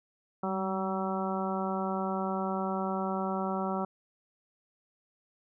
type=harmonic tone with a mistuned harmonic; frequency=190 Hz; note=F#3; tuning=46 cents sharp; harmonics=1 / 2 / 3 / 4 / 5 / 6 / 7; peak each=-33 / -37 / -38 / -36 / -39 / -41 / -39 dBFS; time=0.43-3.85 s; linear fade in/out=5 ms; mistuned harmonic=1; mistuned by=+30 cents; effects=none